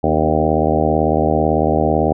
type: harmonic tone with a mistuned harmonic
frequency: 78 Hz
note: D#2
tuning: 5 cents sharp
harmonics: 1 / 2 / 3 / 4 / 5 / 6 / 7 / 8 / 9 / 10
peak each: -22 / -22 / -22 / -22 / -22 / -22 / -22 / -22 / -22 / -22 dBFS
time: 0.03-2.13 s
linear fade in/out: 10 ms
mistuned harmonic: 4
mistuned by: -35 cents
effects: none